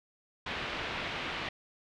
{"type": "low-pass noise", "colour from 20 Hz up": "white", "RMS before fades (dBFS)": -37, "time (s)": [0.46, 1.49], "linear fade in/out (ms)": 5, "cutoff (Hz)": 3200, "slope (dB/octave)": 24, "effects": []}